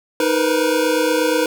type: tone cluster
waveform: square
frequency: 312.6 / 473.5 / 502 / 967 Hz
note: D#4 / A#4 / B4 / B5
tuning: +8 / +27 / +28 / -37 cents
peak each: -21 / -21 / -20 / -28 dBFS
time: 0.2-1.46 s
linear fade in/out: 2 ms
effects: none

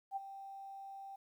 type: tone with ADSR envelope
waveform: sine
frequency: 784 Hz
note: G5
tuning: in tune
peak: -34 dBFS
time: 0.11-1.16 s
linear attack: 53 ms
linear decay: 21 ms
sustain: -12 dB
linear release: 7 ms
effects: 12-bit

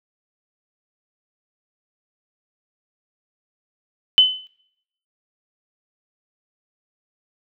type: tone with exponential decay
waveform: sine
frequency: 3029 Hz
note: F#7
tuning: 40 cents sharp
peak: -5 dBFS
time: 4.18-4.47 s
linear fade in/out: 0 ms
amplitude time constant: 63 ms
effects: noise-tail reverb RT60 0.8 s tail -25 dB re dry

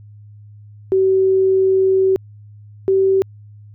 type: tone pair in turn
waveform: sine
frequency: 381 / 384.8 Hz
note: G4 / G4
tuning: -49 / -32 cents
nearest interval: unison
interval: 17 cents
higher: second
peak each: -11 dBFS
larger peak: neither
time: 0.92-2.16 / 2.88-3.22 s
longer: first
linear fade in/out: 0 ms
effects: added 104 Hz sine -38 dBFS peak until 3.74 s

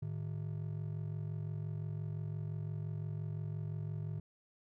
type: ring-modulated tone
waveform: triangle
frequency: 130 Hz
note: C3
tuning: 11 cents flat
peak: -32 dBFS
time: 0.02-4.2 s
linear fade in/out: 5 ms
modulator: 22.9 Hz
effects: none

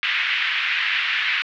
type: band-pass noise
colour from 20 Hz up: pink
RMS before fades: -22 dBFS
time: 0.03-1.42 s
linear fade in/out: 0 ms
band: 1800 to 3000 Hz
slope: 24 dB/octave
effects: low-pass 5000 Hz 12 dB/octave

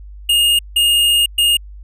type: tone bursts at uneven times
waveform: square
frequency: 2841 Hz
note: F7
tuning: 29 cents sharp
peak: -11 dBFS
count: 3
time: 0.29-0.59 / 0.76-1.26 / 1.38-1.57 s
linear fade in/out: 5 ms
effects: added 50 Hz sine -32 dBFS peak until 1.83 s + resampled to 32000 Hz

